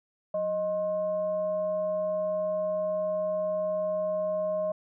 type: tone with frequency modulation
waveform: sine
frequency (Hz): 622.3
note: D#5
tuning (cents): 0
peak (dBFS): -26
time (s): 0.34-4.72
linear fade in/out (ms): 5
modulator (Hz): 442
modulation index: 0.32
effects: none